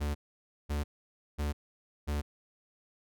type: tone bursts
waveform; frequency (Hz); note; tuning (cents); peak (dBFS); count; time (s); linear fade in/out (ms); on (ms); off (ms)
45% pulse; 73.42; D2; 0; -30; 4; 0-2.22; 20; 150; 540
effects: none